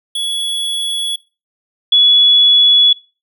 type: tone pair in turn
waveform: square / sine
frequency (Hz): 3378 / 3396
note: G#7 / G#7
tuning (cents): +29 / +38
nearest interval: unison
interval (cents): 9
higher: second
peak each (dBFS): -17 / -6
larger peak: second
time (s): 0.15-1.16 / 1.92-2.93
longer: neither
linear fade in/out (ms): 5
effects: noise-tail reverb RT60 0.3 s tail -20 dB re dry